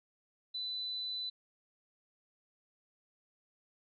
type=tone; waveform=sine; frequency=3997 Hz; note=B7; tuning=20 cents sharp; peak=-36 dBFS; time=0.54-1.3 s; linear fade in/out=10 ms; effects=none